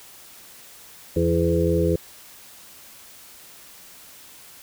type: harmonic tone with a mistuned harmonic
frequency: 84.3 Hz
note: E2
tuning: 39 cents sharp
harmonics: 1 / 2 / 4 / 5 / 6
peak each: -24 / -24 / -24 / -24 / -24 dBFS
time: 1.16-1.96 s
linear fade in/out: 5 ms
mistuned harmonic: 4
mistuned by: -21 cents
effects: white hiss -46 dBFS RMS until 4.62 s